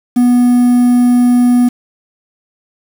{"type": "tone with quantisation", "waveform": "triangle", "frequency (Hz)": 245, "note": "B3", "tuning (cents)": -14, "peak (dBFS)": -4, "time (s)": [0.16, 1.69], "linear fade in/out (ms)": 10, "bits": 5, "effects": []}